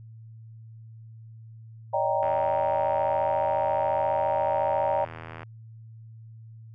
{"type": "chord", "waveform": "sine", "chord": "Eb dominant seventh", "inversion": "third", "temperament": "equal with one note detuned", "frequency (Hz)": [568, 622.3, 784, 932.3], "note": ["Db5", "Eb5", "G5", "Bb5"], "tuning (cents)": [42, 0, 0, 0], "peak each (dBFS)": -28, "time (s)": [1.93, 5.05], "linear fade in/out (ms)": 10}
{"type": "click train", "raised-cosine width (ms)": 0.5, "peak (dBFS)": -24, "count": 261, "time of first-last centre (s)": [2.23, 5.432], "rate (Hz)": 81.2}
{"effects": ["added 112 Hz sine -43 dBFS peak until 6.74 s"]}